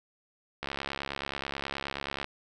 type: click train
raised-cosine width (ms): 0.3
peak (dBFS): -17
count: 113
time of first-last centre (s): 0.63-2.244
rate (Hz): 69.4
effects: none